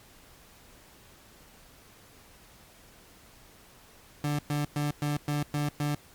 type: tone bursts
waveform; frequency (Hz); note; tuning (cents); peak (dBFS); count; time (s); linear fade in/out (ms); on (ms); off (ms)
30% pulse; 146.83; D3; 0; -24; 7; 4.24-5.95; 2; 150; 110
effects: pink hiss -55 dBFS RMS until 6.14 s + MP3 96 kbps